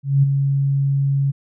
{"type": "tone with ADSR envelope", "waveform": "sine", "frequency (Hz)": 138.59, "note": "C#3", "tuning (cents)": 0, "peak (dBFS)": -9, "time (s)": [0.03, 1.32], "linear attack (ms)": 200, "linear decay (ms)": 15, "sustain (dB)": -6, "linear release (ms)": 21, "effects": []}